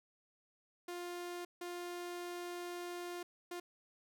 sawtooth tone bursts at uneven times, 351.6 Hz, F4, 12 cents sharp, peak -38 dBFS, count 3, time 0.88-1.45 / 1.61-3.23 / 3.51-3.6 s, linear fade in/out 5 ms, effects none

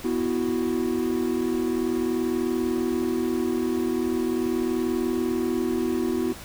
triangle chord, B suspended fourth, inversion none, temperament equal, 246.9 / 329.6 / 370 Hz, B3 / E4 / F#4, 0 / 0 / 0 cents, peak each -25 dBFS, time 0.04-6.33 s, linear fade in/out 10 ms, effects added 83 Hz sine -51 dBFS peak until 6.44 s + pink hiss -41 dBFS RMS until 6.44 s

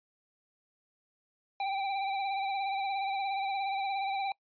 square tone with vibrato, 784 Hz, G5, in tune, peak -31 dBFS, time 1.6-4.32 s, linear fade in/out 2 ms, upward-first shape sine, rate 17 Hz, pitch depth 37 cents each way, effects noise-tail reverb RT60 0.1 s tail -24 dB re dry + resampled to 11025 Hz

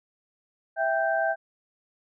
sine tone cluster, 658 / 786 / 1564 Hz, E5 / G5 / G6, -3 / +4 / -4 cents, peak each -25 / -28 / -28 dBFS, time 0.76-1.36 s, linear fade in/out 50 ms, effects none

